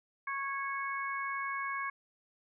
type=harmonic tone; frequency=551 Hz; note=C#5; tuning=11 cents flat; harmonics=2 / 3 / 4; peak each=-36 / -39 / -40 dBFS; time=0.27-1.9 s; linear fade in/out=5 ms; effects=none